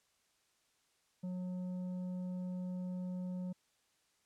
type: tone with tanh clipping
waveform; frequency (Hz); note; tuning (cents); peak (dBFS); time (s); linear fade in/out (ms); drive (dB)
sine; 181.8; F#3; -30; -39; 1.23-3.53; 10; 7
effects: white hiss -75 dBFS RMS until 4.25 s + low-pass 9000 Hz 12 dB/octave